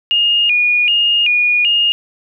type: tone with vibrato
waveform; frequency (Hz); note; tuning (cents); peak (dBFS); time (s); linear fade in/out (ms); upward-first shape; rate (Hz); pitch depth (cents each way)
sine; 2637; E7; 0; -10; 0.11-1.92; 0; square; 1.3; 130
effects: none